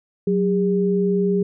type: tone pair together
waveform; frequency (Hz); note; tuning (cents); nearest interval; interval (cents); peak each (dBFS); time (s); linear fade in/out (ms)
sine; 185.14 / 404.5; F#3 / G#4; +1 / -46; octave + major second; 1353; -19; 0.27-1.43; 5
effects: none